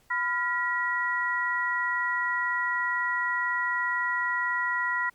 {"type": "tone cluster", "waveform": "sine", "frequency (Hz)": [999, 1401, 1923], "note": ["B5", "F6", "B6"], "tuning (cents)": [20, 5, -47], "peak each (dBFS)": [-30, -31, -27], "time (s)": [0.1, 5.1], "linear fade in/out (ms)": 10, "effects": ["pink hiss -63 dBFS RMS until 5.14 s", "MP3 96 kbps"]}